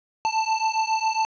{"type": "beating tone pair", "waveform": "square", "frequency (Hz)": [880, 887.3], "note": ["A5", "A5"], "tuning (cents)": [0, 14], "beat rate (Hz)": 7.3, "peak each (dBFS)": -25, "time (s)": [0.25, 1.25], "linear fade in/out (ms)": 0, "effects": ["resampled to 16000 Hz", "9-bit"]}